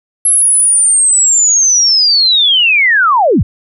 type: linear sweep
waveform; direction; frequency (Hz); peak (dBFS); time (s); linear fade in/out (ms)
sine; down; 11130 to 50.7; -6; 0.25-3.43; 5
effects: none